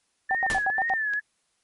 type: tone with vibrato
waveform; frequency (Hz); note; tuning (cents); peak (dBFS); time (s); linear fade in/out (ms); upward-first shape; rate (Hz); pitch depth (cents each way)
sine; 1760; A6; 0; -24; 0.29-1.2; 10; triangle; 2.1; 110
type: tone bursts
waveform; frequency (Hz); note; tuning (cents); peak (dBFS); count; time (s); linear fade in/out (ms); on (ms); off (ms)
sine; 771; G5; -29; -22; 6; 0.31-0.937; 0; 37; 81
type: noise with exponential decay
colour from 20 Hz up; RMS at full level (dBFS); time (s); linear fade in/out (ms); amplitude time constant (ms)
pink; -26; 0.5-0.69; 0; 41
type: clicks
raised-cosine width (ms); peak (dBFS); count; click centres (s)
0.2; -24; 2; 0.895 / 1.136
effects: white hiss -71 dBFS RMS until 1.63 s + MP3 48 kbps